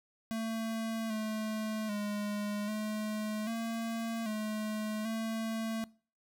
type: tone with pitch steps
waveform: square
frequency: 224.4 / 217 / 206.9 / 214 / 227.9 / 214.7 / 223.7 Hz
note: A3 / A3 / G#3 / A3 / A#3 / A3 / A3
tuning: +34 / -24 / -6 / -48 / -39 / -42 / +29 cents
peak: -34 dBFS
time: 0.31-5.84 s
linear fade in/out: 0 ms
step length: 790 ms
effects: noise-tail reverb RT60 0.4 s tail -22 dB re dry